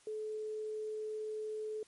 sine tone, 430.8 Hz, A4, 37 cents flat, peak -37 dBFS, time 0.07-1.83 s, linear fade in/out 2 ms, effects white hiss -65 dBFS RMS until 1.87 s + MP3 48 kbps

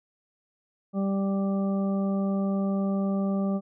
harmonic tone, 196 Hz, G3, in tune, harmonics 1 / 2 / 3 / 4 / 6, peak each -24 / -36 / -34 / -42 / -42 dBFS, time 0.93-3.61 s, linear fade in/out 50 ms, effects none

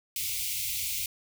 white band-stop noise, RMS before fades -32 dBFS, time 0.16-1.06 s, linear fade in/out 2 ms, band 130 to 2100 Hz, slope 96 dB/octave, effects none

